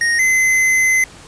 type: tone pair in turn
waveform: square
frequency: 1864.7 / 2049 Hz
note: A#6 / C7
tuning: 0 / -37 cents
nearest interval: major second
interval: 163 cents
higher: second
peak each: -14 / -12 dBFS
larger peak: second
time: 0.01-0.19 / 0.19-1.04 s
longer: second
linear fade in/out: 2 ms
effects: pink hiss -40 dBFS RMS until 1.27 s + resampled to 22050 Hz